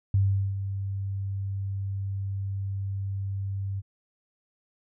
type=tone with ADSR envelope; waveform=sine; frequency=98 Hz; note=G2; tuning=in tune; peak=-18 dBFS; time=0.14-3.82 s; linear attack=3 ms; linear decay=400 ms; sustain=-10 dB; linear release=34 ms; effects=none